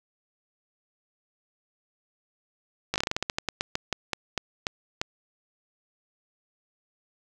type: slowing click train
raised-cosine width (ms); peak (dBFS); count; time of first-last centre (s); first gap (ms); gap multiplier
0.2; -9; 19; 2.94-5.015; 18; 1.19
effects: none